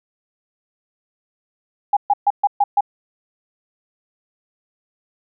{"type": "tone bursts", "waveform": "sine", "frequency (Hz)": 814, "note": "G#5", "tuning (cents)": -35, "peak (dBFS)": -11, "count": 6, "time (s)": [1.93, 2.808], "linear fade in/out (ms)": 5, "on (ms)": 38, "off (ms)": 130, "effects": []}